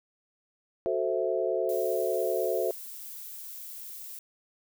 sine chord, F# half-diminished seventh, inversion none, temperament equal, 370 / 440 / 523.3 / 659.3 Hz, F#4 / A4 / C5 / E5, 0 / 0 / 0 / 0 cents, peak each -31 dBFS, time 0.86-2.71 s, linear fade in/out 0 ms
violet noise, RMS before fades -42 dBFS, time 1.69-4.19 s, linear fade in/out 2 ms
effects none

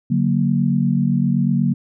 sine chord, D augmented, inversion none, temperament equal with one note detuned, 144.14 / 185 / 233.1 Hz, D3 / F#3 / A#3, -32 / 0 / 0 cents, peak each -19 dBFS, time 0.1-1.74 s, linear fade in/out 10 ms, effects none

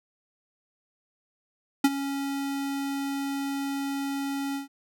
square tone with ADSR envelope, 277.2 Hz, C#4, in tune, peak -15 dBFS, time 1.84-4.68 s, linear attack 6 ms, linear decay 40 ms, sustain -14 dB, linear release 130 ms, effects none

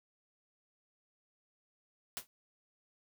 white noise with exponential decay, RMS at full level -36 dBFS, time 2.17-2.27 s, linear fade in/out 0 ms, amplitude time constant 21 ms, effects none

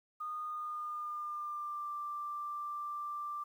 sine tone with pitch glide, 1228 to 1180 Hz, D#6 to D6, -23 to +8 cents, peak -37 dBFS, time 0.2-3.44 s, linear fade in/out 10 ms, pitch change -69 cents, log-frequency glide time 0.45-1.91 s, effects 11-bit

